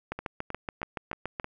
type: two click trains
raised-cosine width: 0.5 ms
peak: -20 / -17 dBFS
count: 5 / 10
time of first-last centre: 0.19-1.444 / 0.12-1.398 s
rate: 3.19 / 7.04 Hz
effects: none